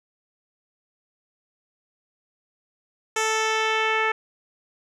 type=tone with low-pass filter sweep; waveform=10% pulse; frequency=440 Hz; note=A4; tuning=in tune; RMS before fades=-23 dBFS; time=3.16-4.12 s; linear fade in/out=5 ms; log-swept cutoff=8100 to 2100 Hz; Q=1.5; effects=none